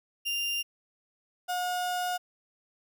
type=tone pair in turn; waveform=35% pulse; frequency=2794 / 720.2 Hz; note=F7 / F#5; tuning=0 / -47 cents; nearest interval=octave + major seventh; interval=2347 cents; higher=first; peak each=-27 dBFS; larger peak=neither; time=0.25-0.63 / 1.48-2.18 s; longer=second; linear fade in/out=20 ms; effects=none